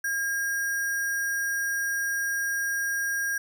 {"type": "tone with sample-and-hold", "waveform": "sine", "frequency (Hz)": 1620, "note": "G#6", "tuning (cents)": -43, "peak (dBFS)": -25, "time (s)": [0.04, 3.38], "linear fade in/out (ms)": 5, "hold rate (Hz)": 7350, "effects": []}